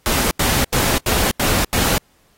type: noise bursts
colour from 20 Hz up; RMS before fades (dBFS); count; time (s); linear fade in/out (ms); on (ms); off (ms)
pink; -18; 6; 0.06-1.98; 0; 250; 84
effects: pink hiss -58 dBFS RMS until 2.37 s + AAC 48 kbps